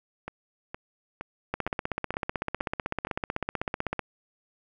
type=two click trains; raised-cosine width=0.5 ms; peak=-13 / -20 dBFS; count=40 / 7; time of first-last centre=1.54-3.993 / 0.28-3.071 s; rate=15.9 / 2.15 Hz; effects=none